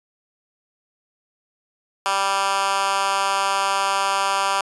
10% pulse tone with high-pass filter, 196 Hz, G3, in tune, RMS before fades -21 dBFS, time 2.06-4.61 s, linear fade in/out 0 ms, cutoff 1000 Hz, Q 1.4, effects resampled to 24000 Hz

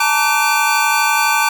square tone cluster, 861 / 913 / 1158 / 1523 / 2378 Hz, A5 / A#5 / D6 / F#6 / D7, -38 / -36 / -25 / +50 / +21 cents, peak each -20 dBFS, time 0-1.49 s, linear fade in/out 5 ms, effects none

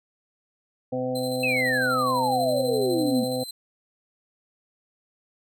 harmonic tone, 127.6 Hz, C3, 43 cents flat, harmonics 1 / 2 / 4 / 5 / 6, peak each -35 / -30 / -27 / -37 / -36 dBFS, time 0.92-3.44 s, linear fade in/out 10 ms
sawtooth tone with tremolo, 4077 Hz, C8, 46 cents flat, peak -30 dBFS, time 1.15-3.51 s, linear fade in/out 5 ms, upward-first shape square, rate 12 Hz, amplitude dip 40%
sine exponential sweep, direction down, 2656 to 229.7 Hz, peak -22 dBFS, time 1.43-3.24 s, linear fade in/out 5 ms
effects none

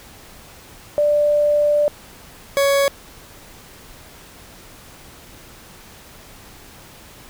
sine / 40% pulse tone pair in turn, 590 / 557.8 Hz, D5 / C#5, +8 / +11 cents, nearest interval minor second, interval 97 cents, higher first, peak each -13 dBFS, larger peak neither, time 0.98-1.88 / 2.57-2.88 s, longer first, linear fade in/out 0 ms, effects pink hiss -43 dBFS RMS until 7.29 s

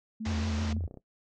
sine tone, 220 Hz, A3, in tune, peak -33 dBFS, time 0.2-0.79 s, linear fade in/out 10 ms
pink band-pass noise, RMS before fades -41 dBFS, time 0.25-0.73 s, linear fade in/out 5 ms, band 220 to 6600 Hz, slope 48 dB/octave
sine tone with vibrato, 83.5 Hz, E2, 23 cents sharp, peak -30 dBFS, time 0.26-0.87 s, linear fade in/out 10 ms, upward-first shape sine, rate 6.1 Hz, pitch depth 89 cents each way
clicks, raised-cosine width 2 ms, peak -32 dBFS, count 12, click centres 0.589 / 0.62 / 0.65 / 0.695 / 0.728 / 0.766 / 0.808 / 0.839 / 0.878 / 0.911 / 0.942 / 0.973 s
effects noise-tail reverb RT60 0.1 s tail -17 dB re dry

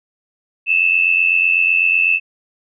sine tone pair together, 2579 / 2667 Hz, E7 / E7, -39 / +20 cents, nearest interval minor second, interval 59 cents, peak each -15 / -14 dBFS, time 0.66-2.2 s, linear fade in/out 50 ms, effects none

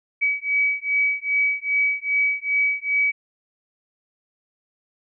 sine beating tone pair, 2275 / 2277.5 Hz, C#7 / C#7, +44 / +46 cents, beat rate 2.5 Hz, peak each -22 dBFS, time 0.21-3.12 s, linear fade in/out 20 ms, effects none

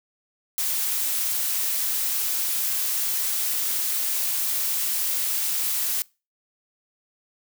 blue noise, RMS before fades -25 dBFS, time 0.58-6.02 s, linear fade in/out 0 ms, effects noise-tail reverb RT60 0.3 s tail -24 dB re dry

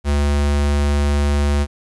square tone, 72.1 Hz, D2, 31 cents flat, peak -15 dBFS, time 0.04-1.67 s, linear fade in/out 50 ms, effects resampled to 24000 Hz + 9-bit

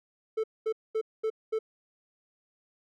triangle tone bursts, 440 Hz, A4, in tune, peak -24 dBFS, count 5, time 0.37-1.59 s, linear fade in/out 10 ms, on 68 ms, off 220 ms, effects none

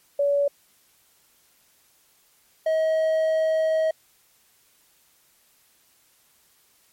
sine / triangle tone pair in turn, 569 / 636.4 Hz, C#5 / D#5, +45 / +39 cents, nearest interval major second, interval 194 cents, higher second, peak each -18 / -17 dBFS, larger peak second, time 0.19-0.48 / 2.66-3.91 s, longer second, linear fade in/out 5 ms, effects white hiss -61 dBFS RMS until 6.92 s + MP3 64 kbps

